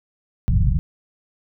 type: low-pass noise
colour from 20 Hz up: pink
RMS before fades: -17 dBFS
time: 0.48-0.79 s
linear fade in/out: 0 ms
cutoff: 170 Hz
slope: 48 dB/octave
effects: none